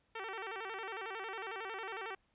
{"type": "tone with vibrato", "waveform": "10% pulse", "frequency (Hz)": 416.3, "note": "G#4", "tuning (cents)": 4, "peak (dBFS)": -32, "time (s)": [0.15, 2.15], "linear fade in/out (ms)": 5, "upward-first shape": "square", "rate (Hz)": 11, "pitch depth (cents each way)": 140, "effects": ["pink hiss -75 dBFS RMS until 2.34 s", "resampled to 8000 Hz"]}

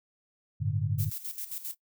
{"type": "chord", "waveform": "sine", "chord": "G suspended second", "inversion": "none", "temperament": "just", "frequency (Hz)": [98, 110.25, 147], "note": ["G2", "A2", "D3"], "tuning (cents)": [0, 4, 2], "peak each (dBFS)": -31, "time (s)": [0.6, 1.1], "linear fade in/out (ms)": 20}
{"type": "noise with tremolo", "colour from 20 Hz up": "violet", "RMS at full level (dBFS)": -36, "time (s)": [0.98, 1.75], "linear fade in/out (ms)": 20, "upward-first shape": "square", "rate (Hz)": 7.5, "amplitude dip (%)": 70}
{"effects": ["noise-tail reverb RT60 0.1 s tail -19 dB re dry"]}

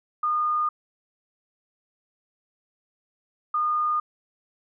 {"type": "tone pair in turn", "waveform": "sine", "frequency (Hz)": [1221, 1221], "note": ["D#6", "D#6"], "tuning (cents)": [-33, -33], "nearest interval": "unison", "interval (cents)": 0, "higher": "neither", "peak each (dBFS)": -21, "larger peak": "neither", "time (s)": [[0.23, 0.69], [3.54, 4]], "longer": "neither", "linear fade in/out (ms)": 5, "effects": []}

